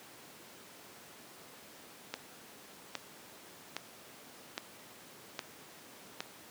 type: click train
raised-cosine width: 0.2 ms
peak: -18 dBFS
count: 6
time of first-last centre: 2.14-6.205 s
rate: 1.23 Hz
effects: pink hiss -53 dBFS RMS until 6.5 s + high-pass 200 Hz 12 dB/octave